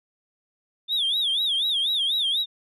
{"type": "tone with vibrato", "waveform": "sine", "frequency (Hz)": 3500, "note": "A7", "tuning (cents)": -10, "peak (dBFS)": -19, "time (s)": [0.88, 2.46], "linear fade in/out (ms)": 50, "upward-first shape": "sine", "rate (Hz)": 4.1, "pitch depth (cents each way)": 180, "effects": ["tanh soft clip ceiling -19 dBFS"]}